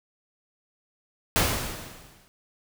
pink noise with exponential decay, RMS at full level -20 dBFS, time 1.36-2.28 s, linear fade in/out 0 ms, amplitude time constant 200 ms, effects none

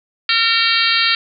harmonic tone with a mistuned harmonic, 456.7 Hz, A#4, 36 cents flat, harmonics 3 / 4 / 5 / 6 / 7 / 8 / 9 / 10, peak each -21 / -21 / -21 / -21 / -21 / -21 / -21 / -21 dBFS, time 0.29-1.15 s, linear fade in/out 2 ms, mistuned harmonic 8, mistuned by +51 cents, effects none

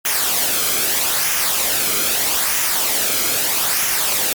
white noise with flanger, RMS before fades -18 dBFS, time 0.05-4.33 s, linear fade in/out 2 ms, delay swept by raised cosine 0.23 to 1.11 ms, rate 0.79 Hz, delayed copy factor -0.5, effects MP3 96 kbps

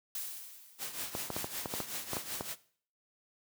blue noise with exponential decay, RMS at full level -37 dBFS, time 0.15-1.21 s, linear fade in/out 2 ms, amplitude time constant 230 ms
white noise with tremolo, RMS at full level -37 dBFS, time 0.78-2.56 s, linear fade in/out 50 ms, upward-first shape triangle, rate 5.3 Hz, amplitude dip 75%
clicks, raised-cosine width 1 ms, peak -21 dBFS, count 10, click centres 1.151 / 1.303 / 1.365 / 1.444 / 1.658 / 1.739 / 1.803 / 2.133 / 2.168 / 2.409 s
effects noise-tail reverb RT60 0.5 s tail -18 dB re dry + high-pass 80 Hz 12 dB/octave

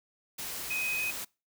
sine tone in noise, 2513 Hz, D#7, 17 cents sharp, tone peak -30 dBFS, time 0.7-1.11 s, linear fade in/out 10 ms, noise white, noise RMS -38 dBFS, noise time 0.38-1.25 s, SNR +5 dB, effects noise-tail reverb RT60 0.3 s tail -25 dB re dry

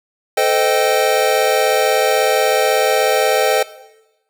square chord, A half-diminished seventh, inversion none, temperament equal with one note detuned, 440 / 516.3 / 622.3 / 784 Hz, A4 / C5 / Eb5 / G5, 0 / -23 / 0 / 0 cents, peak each -19 dBFS, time 0.37-3.63 s, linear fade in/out 5 ms, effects noise-tail reverb RT60 1.0 s tail -17 dB re dry

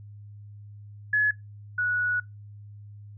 sine tone pair in turn, 1700 / 1466.6 Hz, G#6 / F#6, +40 / -16 cents, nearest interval minor third, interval 256 cents, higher first, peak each -19 / -23 dBFS, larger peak first, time 1.13-1.31 / 1.78-2.2 s, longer second, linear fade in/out 5 ms, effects noise-tail reverb RT60 0.2 s tail -24 dB re dry + added 103 Hz sine -42 dBFS peak until 3.17 s

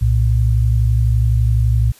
sine tone pair together, 62.8 / 114.71 Hz, B1 / A#2, +30 / -27 cents, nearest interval minor seventh, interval 1043 cents, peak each -14 dBFS, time 0.01-1.92 s, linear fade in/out 10 ms, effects white hiss -47 dBFS RMS until 1.99 s + resampled to 32000 Hz

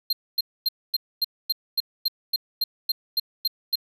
square tone bursts, 4186 Hz, C8, in tune, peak -20 dBFS, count 14, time 0.1-3.756 s, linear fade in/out 5 ms, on 29 ms, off 250 ms, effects none

